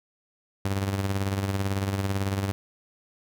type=tone with tremolo; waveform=sawtooth; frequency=98 Hz; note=G2; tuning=in tune; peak=-19 dBFS; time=0.65-2.52 s; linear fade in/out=0 ms; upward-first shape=sine; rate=18 Hz; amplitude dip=55%; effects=none